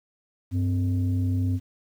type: tone pair together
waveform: sine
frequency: 96.8 / 258.4 Hz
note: G2 / C4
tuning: -21 / -21 cents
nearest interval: octave + perfect fourth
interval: 1700 cents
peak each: -21 / -27 dBFS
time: 0.51-1.6 s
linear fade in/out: 50 ms
effects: tanh soft clip ceiling -17 dBFS + 9-bit